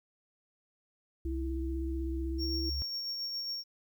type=tone with pitch glide; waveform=sine; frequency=66.3 to 67.07 Hz; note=C2 to C2; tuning=+23 to +43 cents; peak=-33 dBFS; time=1.25-2.82 s; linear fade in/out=0 ms; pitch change=+20 cents; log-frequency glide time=2.35-2.6 s
type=tone with vibrato; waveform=sine; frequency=329.6 Hz; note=E4; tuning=in tune; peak=-36 dBFS; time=1.25-2.7 s; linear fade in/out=10 ms; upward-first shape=sine; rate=16 Hz; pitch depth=22 cents each way
type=tone with tremolo; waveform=triangle; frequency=5520 Hz; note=F8; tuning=21 cents flat; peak=-32 dBFS; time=2.38-3.64 s; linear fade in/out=50 ms; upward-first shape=sine; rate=7.3 Hz; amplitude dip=30%
effects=11-bit